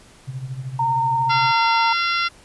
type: tone with tremolo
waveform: sine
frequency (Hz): 130.81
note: C3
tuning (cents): 0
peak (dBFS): -24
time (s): 0.27-1.52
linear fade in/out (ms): 20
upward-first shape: sine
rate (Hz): 13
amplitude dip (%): 70
type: tone with vibrato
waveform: sine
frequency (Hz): 917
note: A#5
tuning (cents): -29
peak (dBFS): -17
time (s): 0.79-1.93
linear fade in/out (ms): 5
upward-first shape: triangle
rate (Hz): 17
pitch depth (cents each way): 18
type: harmonic tone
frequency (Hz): 687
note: F5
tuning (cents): -29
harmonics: 2 / 3 / 4 / 5 / 6 / 7 / 8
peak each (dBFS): -21 / -25 / -27 / -29 / -31 / -32 / -33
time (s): 1.29-2.29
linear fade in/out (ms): 20
effects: pink hiss -49 dBFS RMS until 2.44 s + resampled to 24000 Hz